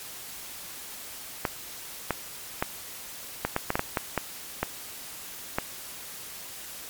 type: clicks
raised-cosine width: 0.5 ms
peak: -9 dBFS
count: 12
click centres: 1.452 / 2.107 / 2.625 / 3.45 / 3.564 / 3.704 / 3.755 / 3.794 / 3.972 / 4.177 / 4.63 / 5.585 s
effects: white hiss -41 dBFS RMS until 6.89 s + MP3 96 kbps